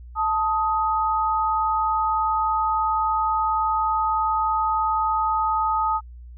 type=tone pair together; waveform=sine; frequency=878.5 / 1255 Hz; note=A5 / D#6; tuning=-3 / +15 cents; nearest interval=tritone; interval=618 cents; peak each=-22 dBFS; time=0.15-6.01 s; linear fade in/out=50 ms; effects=added 60 Hz sine -38 dBFS peak until 6.37 s